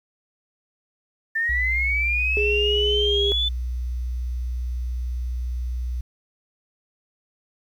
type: linear sweep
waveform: sine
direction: up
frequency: 1782 to 3520 Hz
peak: -20 dBFS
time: 1.35-3.49 s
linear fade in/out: 10 ms
type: tone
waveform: sine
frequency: 61.2 Hz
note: B1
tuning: 15 cents flat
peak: -24 dBFS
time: 1.49-6.01 s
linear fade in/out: 5 ms
type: tone with pitch glide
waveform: sine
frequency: 415.3 to 404.4 Hz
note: G#4 to G#4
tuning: 0 to -46 cents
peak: -21 dBFS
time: 2.37-3.32 s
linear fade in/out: 0 ms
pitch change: -46 cents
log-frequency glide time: 3.04-3.19 s
effects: tanh soft clip ceiling -9 dBFS + 9-bit